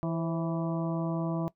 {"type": "harmonic tone with a mistuned harmonic", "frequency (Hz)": 164.9, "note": "E3", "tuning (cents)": 1, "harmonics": [1, 2, 3, 4, 5, 6, 7], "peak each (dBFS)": [-30, -34, -44, -36, -48, -43, -45], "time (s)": [0.03, 1.48], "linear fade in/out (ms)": 0, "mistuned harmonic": 3, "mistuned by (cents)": 100, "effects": ["noise-tail reverb RT60 0.1 s tail -19 dB re dry"]}